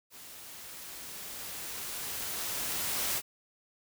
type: noise with level ramp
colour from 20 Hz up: white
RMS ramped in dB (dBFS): -49 to -31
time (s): 0.1-3.22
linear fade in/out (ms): 50
effects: none